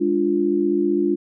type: chord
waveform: sine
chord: D diminished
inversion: second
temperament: equal with one note detuned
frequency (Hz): 205 / 293.7 / 349.2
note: Ab3 / D4 / F4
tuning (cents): -22 / 0 / 0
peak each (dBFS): -25 / -21 / -19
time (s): 0-1.16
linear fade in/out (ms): 20
effects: none